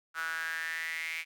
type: tone with high-pass filter sweep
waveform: sawtooth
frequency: 162.8 Hz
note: E3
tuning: 21 cents flat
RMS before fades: -36 dBFS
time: 0.14-1.25 s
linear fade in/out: 50 ms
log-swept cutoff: 1400 to 2300 Hz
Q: 8.1
effects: none